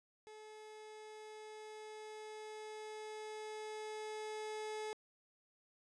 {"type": "tone with level ramp", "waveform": "30% pulse", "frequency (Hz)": 430, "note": "A4", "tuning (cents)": -40, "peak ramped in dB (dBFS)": [-50, -38], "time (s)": [0.27, 4.93], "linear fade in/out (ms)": 0, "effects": ["resampled to 22050 Hz", "13-bit"]}